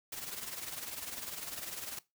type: noise with tremolo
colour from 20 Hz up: white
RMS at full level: -39 dBFS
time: 0.12-1.99 s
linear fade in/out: 5 ms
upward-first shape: triangle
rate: 20 Hz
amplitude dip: 70%
effects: noise-tail reverb RT60 0.2 s tail -19 dB re dry